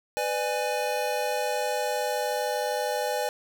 square chord, G# diminished, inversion first, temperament just, 498.4 / 598 / 830.6 Hz, B4 / D5 / G#5, +16 / +31 / 0 cents, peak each -31 dBFS, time 0.17-3.29 s, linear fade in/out 0 ms, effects none

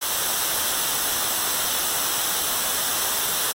white noise with comb filter, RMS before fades -24 dBFS, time 0.01-3.53 s, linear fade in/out 20 ms, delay 0.43 ms, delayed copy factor -0.5, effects AAC 48 kbps

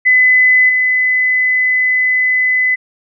sine tone with level steps, 2013 Hz, B6, 33 cents sharp, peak -6 / -10 dBFS, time 0.05-2.76 s, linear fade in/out 20 ms, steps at 0.69 s, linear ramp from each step 2 ms, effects none

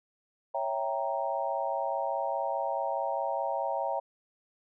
sine chord, C# diminished seventh, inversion none, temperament equal, 554.4 / 659.3 / 784 / 932.3 Hz, C#5 / E5 / G5 / Bb5, 0 / 0 / 0 / 0 cents, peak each -34 dBFS, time 0.54-4 s, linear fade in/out 10 ms, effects none

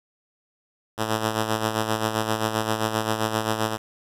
5% pulse tone with tremolo, 110 Hz, A2, in tune, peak -9 dBFS, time 0.97-3.78 s, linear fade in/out 50 ms, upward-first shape sine, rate 7.6 Hz, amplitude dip 60%, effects resampled to 32000 Hz + 8-bit

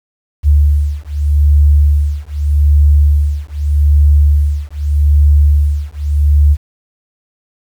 sine beating tone pair, 72.7 / 73.52 Hz, D2 / D2, -17 / +2 cents, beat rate 0.82 Hz, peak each -10 dBFS, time 0.43-6.57 s, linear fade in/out 50 ms, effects 7-bit

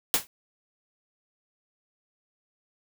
white noise with exponential decay, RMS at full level -18 dBFS, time 0.14-0.27 s, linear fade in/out 0 ms, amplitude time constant 27 ms, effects none

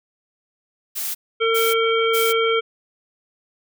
blue noise bursts, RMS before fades -26 dBFS, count 3, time 0.95-2.33 s, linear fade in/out 20 ms, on 200 ms, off 390 ms
harmonic tone, 453.3 Hz, A#4, 48 cents flat, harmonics 1 / 3 / 5 / 7, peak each -18 / -23 / -25 / -26 dBFS, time 1.4-2.61 s, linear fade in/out 20 ms
effects none

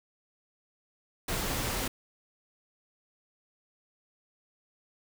pink noise, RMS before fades -32 dBFS, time 1.28-1.88 s, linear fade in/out 5 ms, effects none

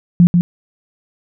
sine tone with echo, 174.61 Hz, F3, in tune, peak -4 dBFS, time 0.2-0.27 s, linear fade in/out 0 ms, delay 140 ms, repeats 1, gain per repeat -4 dB, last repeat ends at 0.41 s, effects none

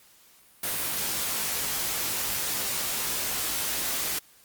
white noise with comb filter, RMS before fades -29 dBFS, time 0.63-4.19 s, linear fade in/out 5 ms, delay 19 ms, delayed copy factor +0.55, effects white hiss -57 dBFS RMS until 4.44 s + Opus 48 kbps

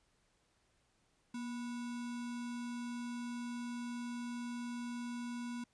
sine tone with sample-and-hold, 239 Hz, A#3, 43 cents sharp, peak -39 dBFS, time 1.34-5.64 s, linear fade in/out 5 ms, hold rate 1225 Hz, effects pink hiss -75 dBFS RMS until 5.73 s + resampled to 22050 Hz

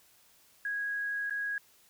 sine tone with dropouts, 1652 Hz, G#6, 10 cents flat, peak -31 dBFS, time 0.65-1.58 s, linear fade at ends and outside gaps 2 ms, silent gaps 1.298-1.307 s, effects white hiss -63 dBFS RMS until 1.89 s

